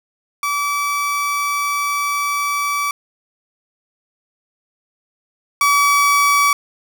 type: tone pair in turn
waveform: 30% pulse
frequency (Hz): 1152 / 1143.4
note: D6 / D6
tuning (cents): -34 / -47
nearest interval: unison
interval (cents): 13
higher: first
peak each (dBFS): -15 / -9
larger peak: second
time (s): 0.43-2.91 / 5.61-6.53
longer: first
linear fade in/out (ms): 2
effects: none